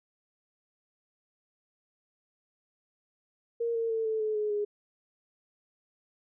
sine tone with pitch steps, 466.2 / 457.1 / 448.2 / 439.5 / 431 / 422.6 / 414.4 Hz, A#4 / A#4 / A4 / A4 / A4 / G#4 / G#4, 0 / -34 / +32 / -2 / -36 / +30 / -4 cents, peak -27 dBFS, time 3.6-4.65 s, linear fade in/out 10 ms, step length 150 ms, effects none

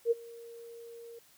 sine tone with ADSR envelope, 466.2 Hz, A#4, in tune, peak -21 dBFS, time 0.05-1.19 s, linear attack 60 ms, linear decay 25 ms, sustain -24 dB, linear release 5 ms, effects white hiss -62 dBFS RMS until 1.37 s

